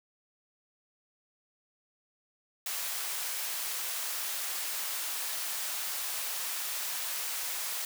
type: high-pass noise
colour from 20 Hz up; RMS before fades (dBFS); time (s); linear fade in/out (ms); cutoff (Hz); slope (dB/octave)
white; -35; 2.66-7.85; 2; 680; 12
effects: none